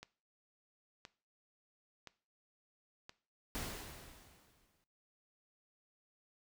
click train, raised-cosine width 0.2 ms, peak -31 dBFS, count 4, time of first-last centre 0.03-3.094 s, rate 0.979 Hz
pink noise with exponential decay, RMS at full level -40 dBFS, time 3.55-4.84 s, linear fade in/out 0 ms, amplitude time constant 280 ms
effects noise-tail reverb RT60 0.4 s tail -18 dB re dry

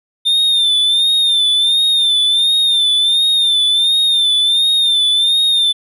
triangle tone with vibrato, 3600 Hz, A7, 39 cents sharp, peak -9 dBFS, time 0.25-5.73 s, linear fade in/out 20 ms, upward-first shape sine, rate 1.4 Hz, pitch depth 63 cents each way, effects none

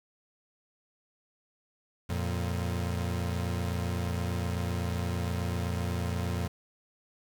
30% pulse tone pair together, 87.2 / 115.43 Hz, F2 / A#2, -2 / -17 cents, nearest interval perfect fourth, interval 485 cents, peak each -28 / -32 dBFS, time 2.09-6.48 s, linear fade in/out 10 ms, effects 9-bit

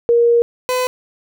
sine / 30% pulse tone pair in turn, 471.1 / 505 Hz, A#4 / B4, +18 / +39 cents, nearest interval minor second, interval 121 cents, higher second, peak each -9 / -13 dBFS, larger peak first, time 0.09-0.42 / 0.69-0.87 s, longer first, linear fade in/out 0 ms, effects none

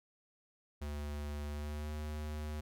square tone with pitch glide, 73.42 to 75.75 Hz, D2 to D#2, 0 to -46 cents, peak -39 dBFS, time 0.81-2.61 s, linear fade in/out 10 ms, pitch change +54 cents, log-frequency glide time 1.49-1.93 s, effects none

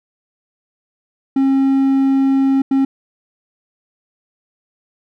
triangle tone bursts at uneven times, 270.1 Hz, C#4, 45 cents flat, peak -9 dBFS, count 2, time 1.36-2.62 / 2.71-2.85 s, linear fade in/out 5 ms, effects none

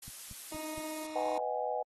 blue noise, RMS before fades -44 dBFS, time 0.02-1.07 s, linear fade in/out 5 ms
click train, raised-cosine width 5 ms, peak -37 dBFS, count 4, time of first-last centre 0.08-0.779 s, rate 4.29 Hz
20% pulse tone, 311.1 Hz, D#4, in tune, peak -35 dBFS, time 0.52-1.38 s, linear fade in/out 2 ms
sine chord, G# minor seventh, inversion first, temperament just, 498.4 / 623 / 747.5 / 830.6 Hz, B4 / D#5 / F#5 / G#5, +16 / +2 / +17 / 0 cents, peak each -37 dBFS, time 1.15-1.83 s, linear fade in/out 10 ms
effects AAC 32 kbps

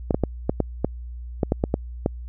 clicks, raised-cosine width 2 ms, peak -6 dBFS, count 11, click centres 0.108 / 0.145 / 0.237 / 0.495 / 0.603 / 0.846 / 1.432 / 1.521 / 1.639 / 1.741 / 2.061 s, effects added 60 Hz sine -32 dBFS peak until 2.28 s

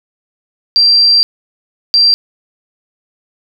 sine tone bursts at uneven times, 4717 Hz, D8, 7 cents sharp, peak -5 dBFS, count 2, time 0.76-1.23 / 1.94-2.14 s, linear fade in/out 0 ms, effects 7-bit

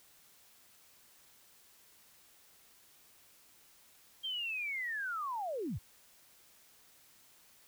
sine linear sweep, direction down, 3195 to 57.8 Hz, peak -35 dBFS, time 4.23-5.79 s, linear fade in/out 20 ms, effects white hiss -63 dBFS RMS until 7.67 s

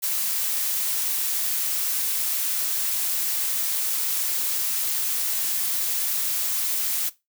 blue noise, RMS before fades -25 dBFS, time 0.02-7.1 s, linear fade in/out 20 ms, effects noise-tail reverb RT60 0.2 s tail -17 dB re dry

